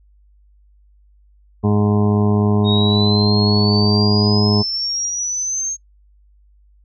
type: harmonic tone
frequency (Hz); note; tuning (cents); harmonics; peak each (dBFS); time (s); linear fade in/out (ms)
103.83; G#2; 0; 1 / 2 / 3 / 4 / 6 / 7 / 8 / 9 / 10; -16 / -16 / -27 / -21 / -32 / -30 / -34 / -33 / -32; 1.63-4.63; 20
type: exponential sweep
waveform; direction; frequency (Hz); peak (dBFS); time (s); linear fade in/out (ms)
sine; up; 3729 to 6460; -19; 2.64-5.77; 50
effects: noise-tail reverb RT60 0.1 s tail -22 dB re dry + added 50 Hz sine -49 dBFS peak until 6.84 s